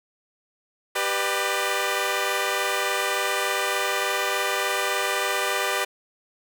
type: chord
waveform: 10% pulse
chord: G major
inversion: none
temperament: equal with one note detuned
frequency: 392 / 493.9 / 599.7 Hz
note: G4 / B4 / D5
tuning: 0 / 0 / +36 cents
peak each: -19 dBFS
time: 0.95-5.85 s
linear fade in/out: 10 ms
effects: none